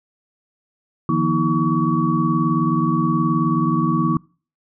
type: tone cluster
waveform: sine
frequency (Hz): 152.3 / 171.2 / 239.4 / 320.4 / 1131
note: D#3 / F3 / A#3 / E4 / C#6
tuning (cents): -37 / -34 / +46 / -49 / +34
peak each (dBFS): -22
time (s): 1.09-4.17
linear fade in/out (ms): 2
effects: noise-tail reverb RT60 0.4 s tail -24 dB re dry